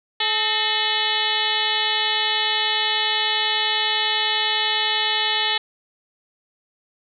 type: harmonic tone with a mistuned harmonic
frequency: 430 Hz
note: A4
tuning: 40 cents flat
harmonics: 1 / 2 / 3 / 4 / 5 / 6 / 7 / 8 / 9 / 10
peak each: -35 / -27 / -34 / -27 / -30 / -33 / -25 / -25 / -27 / -31 dBFS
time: 0.2-5.58 s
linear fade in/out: 5 ms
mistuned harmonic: 4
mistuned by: +85 cents
effects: none